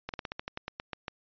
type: slowing click train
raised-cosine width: 0.3 ms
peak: -19 dBFS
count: 12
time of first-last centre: 0.09-1.081 s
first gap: 48 ms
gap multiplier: 1.12
effects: resampled to 11025 Hz